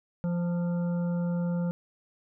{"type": "harmonic tone with a mistuned harmonic", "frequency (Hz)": 173.6, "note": "F3", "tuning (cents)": -10, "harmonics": [1, 3, 5, 7, 8], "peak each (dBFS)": [-26, -37, -47, -55, -50], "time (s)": [0.24, 1.71], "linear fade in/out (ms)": 0, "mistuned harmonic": 5, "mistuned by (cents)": 33, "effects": []}